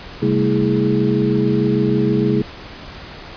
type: tone cluster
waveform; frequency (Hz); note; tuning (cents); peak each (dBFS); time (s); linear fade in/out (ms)
sine; 133.3 / 198.4 / 224.8 / 326.8 / 415.9; C3 / G3 / A3 / E4 / G#4; +33 / +21 / +37 / -15 / +2; -20; 0.22-2.42; 5
effects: pink hiss -35 dBFS RMS until 3.36 s + resampled to 11025 Hz